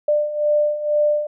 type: beating tone pair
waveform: sine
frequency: 594 / 596.1 Hz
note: D5 / D5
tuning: +20 / +26 cents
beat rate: 2.1 Hz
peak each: -22 / -17 dBFS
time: 0.08-1.27 s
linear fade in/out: 5 ms
effects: none